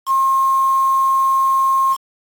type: tone with quantisation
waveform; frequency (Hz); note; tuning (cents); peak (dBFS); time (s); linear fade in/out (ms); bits
sine; 1071; C6; +40; -12; 0.06-1.97; 50; 5
effects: AAC 64 kbps